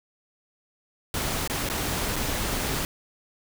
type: noise with dropouts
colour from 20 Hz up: pink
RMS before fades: -28 dBFS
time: 1.14-2.85 s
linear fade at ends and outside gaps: 1 ms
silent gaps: 1.476-1.498 / 1.689-1.699 / 2.159-2.163 s
effects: none